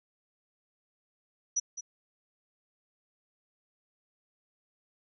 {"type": "tone with echo", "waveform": "sine", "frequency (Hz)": 5880, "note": "F#8", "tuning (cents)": -12, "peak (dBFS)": -25, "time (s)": [1.56, 1.6], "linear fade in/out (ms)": 10, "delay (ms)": 210, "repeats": 1, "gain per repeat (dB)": -11, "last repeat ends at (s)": 1.81, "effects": []}